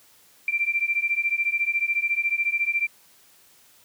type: beating tone pair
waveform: sine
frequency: 2349 / 2363 Hz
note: D7 / D7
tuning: 0 / +10 cents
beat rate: 14 Hz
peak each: -25 / -24 dBFS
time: 0.48-2.87 s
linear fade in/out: 2 ms
effects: white hiss -56 dBFS RMS until 3.84 s + high-pass 60 Hz 12 dB/octave

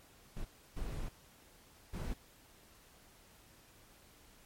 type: noise bursts at uneven times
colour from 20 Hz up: brown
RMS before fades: -39 dBFS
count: 3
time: 0.36-0.45 / 0.76-1.09 / 1.93-2.14 s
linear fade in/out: 10 ms
effects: pink hiss -62 dBFS RMS until 4.45 s + MP3 64 kbps

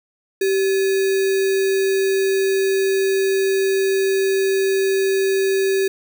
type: tone with sample-and-hold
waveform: sine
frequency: 386.8 Hz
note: G4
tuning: 23 cents flat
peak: -15 dBFS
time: 0.41-5.88 s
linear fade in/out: 5 ms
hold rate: 2100 Hz
effects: none

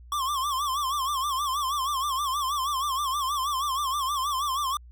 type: tone with vibrato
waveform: square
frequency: 1108.7 Hz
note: C#6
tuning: in tune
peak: -26 dBFS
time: 0.12-4.77 s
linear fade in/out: 2 ms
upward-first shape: sine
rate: 6.3 Hz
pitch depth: 130 cents each way
effects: added 60 Hz sine -45 dBFS peak until 4.91 s

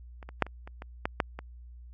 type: clicks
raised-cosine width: 0.5 ms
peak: -30 / -28 / -7 / -28 / -29 / -26 / -13 / -9 / -23 dBFS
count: 9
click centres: 0.228 / 0.29 / 0.423 / 0.466 / 0.675 / 0.821 / 1.055 / 1.202 / 1.39 s
effects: added 60 Hz sine -45 dBFS peak until 1.93 s + AAC 48 kbps

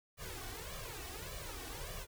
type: noise with flanger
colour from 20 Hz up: pink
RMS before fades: -45 dBFS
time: 0.17-2.07 s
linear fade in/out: 50 ms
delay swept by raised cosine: 1.7 to 2.7 ms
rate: 1.7 Hz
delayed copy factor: +1
effects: none

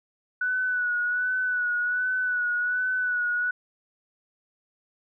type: tone with vibrato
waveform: sine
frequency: 1480 Hz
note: F#6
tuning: in tune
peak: -23 dBFS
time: 0.41-3.51 s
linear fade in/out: 5 ms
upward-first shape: sine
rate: 1.3 Hz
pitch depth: 35 cents each way
effects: none

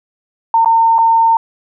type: tone with dropouts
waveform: sine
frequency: 910 Hz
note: A#5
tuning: 42 cents flat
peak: -7 dBFS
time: 0.54-1.37 s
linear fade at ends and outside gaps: 2 ms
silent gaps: 0.647-0.658 / 0.983-0.987 s
effects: none

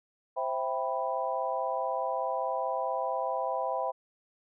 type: chord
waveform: sine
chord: C major seventh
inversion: none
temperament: equal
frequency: 523.3 / 659.3 / 784 / 987.8 Hz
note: C5 / E5 / G5 / B5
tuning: 0 / 0 / 0 / 0 cents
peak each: -34 dBFS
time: 0.36-3.92 s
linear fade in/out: 20 ms
effects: none

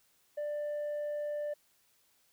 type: tone with tanh clipping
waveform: sine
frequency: 591 Hz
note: D5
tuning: 11 cents sharp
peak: -34 dBFS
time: 0.37-1.54 s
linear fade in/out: 10 ms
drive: 2 dB
effects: white hiss -70 dBFS RMS until 2.32 s

